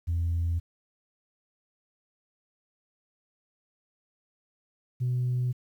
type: tone pair in turn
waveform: sine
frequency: 84.5 / 124.77 Hz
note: E2 / B2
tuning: +43 / +18 cents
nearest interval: perfect fifth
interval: 675 cents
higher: second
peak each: -23 dBFS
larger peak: neither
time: 0.07-0.6 / 5-5.53 s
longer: neither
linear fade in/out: 20 ms
effects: tanh soft clip ceiling -22 dBFS + 10-bit